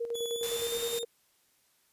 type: tone with tremolo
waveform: sine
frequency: 468.2 Hz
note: A#4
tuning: 8 cents sharp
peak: -30 dBFS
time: 0-1.05 s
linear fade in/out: 10 ms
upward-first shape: square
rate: 9.7 Hz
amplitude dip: 55%
type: tone with pitch glide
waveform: sawtooth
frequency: 3415 to 3660 Hz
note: G#7 to A#7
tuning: +48 to -32 cents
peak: -34 dBFS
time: 0.14-1.04 s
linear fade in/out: 20 ms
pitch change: +120 cents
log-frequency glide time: 0.3-0.82 s
type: noise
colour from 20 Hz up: white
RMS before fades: -38 dBFS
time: 0.43-0.99 s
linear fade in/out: 0 ms
effects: white hiss -69 dBFS RMS until 1.92 s + resampled to 32000 Hz